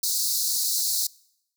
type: high-pass noise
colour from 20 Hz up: pink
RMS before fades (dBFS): -25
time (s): 0.03-1.07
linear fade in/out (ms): 5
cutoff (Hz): 4000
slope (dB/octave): 96
effects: noise-tail reverb RT60 0.8 s tail -24 dB re dry